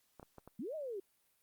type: clicks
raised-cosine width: 1 ms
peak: -37 dBFS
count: 4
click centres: 0.197 / 0.229 / 0.383 / 0.476 s
type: linear two-way sweep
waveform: sine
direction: up then down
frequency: 184.9 to 647 to 367.9 Hz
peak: -39 dBFS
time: 0.59-1 s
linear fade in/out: 5 ms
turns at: 0.75 s
effects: white hiss -75 dBFS RMS until 1.42 s + Opus 48 kbps